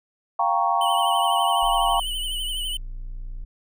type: chord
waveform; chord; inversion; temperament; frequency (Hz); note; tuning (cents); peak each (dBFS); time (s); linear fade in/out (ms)
sine; G half-diminished seventh; third; equal; 698.5 / 784 / 932.3 / 1108.7; F5 / G5 / Bb5 / Db6; 0 / 0 / 0 / 0; -24; 0.39-2; 5
type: tone with vibrato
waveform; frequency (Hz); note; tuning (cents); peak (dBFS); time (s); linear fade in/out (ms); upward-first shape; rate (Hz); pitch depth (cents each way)
square; 3000; F#7; +23; -27; 0.81-2.77; 2; triangle; 12; 68
type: tone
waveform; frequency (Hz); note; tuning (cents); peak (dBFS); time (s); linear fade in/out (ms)
triangle; 29.9; A#0; +45; -28; 1.62-3.45; 10
effects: none